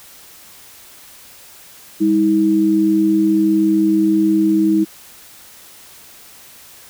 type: tone pair together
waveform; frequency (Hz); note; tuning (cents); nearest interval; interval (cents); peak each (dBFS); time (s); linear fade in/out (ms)
sine; 200.6 / 319.7; G3 / D#4; +40 / +47; minor sixth; 807; -18 / -12; 2-4.85; 20
effects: white hiss -42 dBFS RMS until 6.89 s